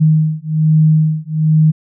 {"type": "beating tone pair", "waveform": "sine", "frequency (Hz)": [155.56, 156.76], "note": ["D#3", "D#3"], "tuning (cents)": [0, 13], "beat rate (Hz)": 1.2, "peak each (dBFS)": -12, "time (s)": [0, 1.72], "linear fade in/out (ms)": 20, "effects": []}